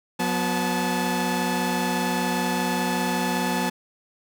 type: tone cluster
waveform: sawtooth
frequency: 181 / 246.1 / 866 Hz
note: F#3 / B3 / A5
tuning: -38 / -6 / -28 cents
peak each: -23 dBFS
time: 0.19-3.7 s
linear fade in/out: 10 ms
effects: none